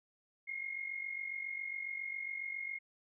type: tone with amplitude modulation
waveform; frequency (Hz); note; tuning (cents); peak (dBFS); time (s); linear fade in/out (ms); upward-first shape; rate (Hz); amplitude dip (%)
sine; 2146; C7; +43; -35; 0.47-2.79; 20; sine; 47.3; 70
effects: none